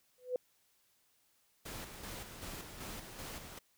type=tone with exponential growth; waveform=sine; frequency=501 Hz; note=B4; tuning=25 cents sharp; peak=-28 dBFS; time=0.18-0.36 s; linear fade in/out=2 ms; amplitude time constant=38 ms
type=noise with tremolo; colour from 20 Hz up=pink; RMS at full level=-45 dBFS; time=1.65-3.59 s; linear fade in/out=10 ms; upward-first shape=square; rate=2.6 Hz; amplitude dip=45%
effects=white hiss -73 dBFS RMS until 3.77 s